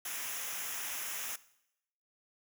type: noise with comb filter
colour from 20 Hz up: white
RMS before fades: -39 dBFS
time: 0.05-1.36 s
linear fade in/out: 5 ms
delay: 0.23 ms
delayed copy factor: -0.7
effects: noise-tail reverb RT60 0.8 s tail -18 dB re dry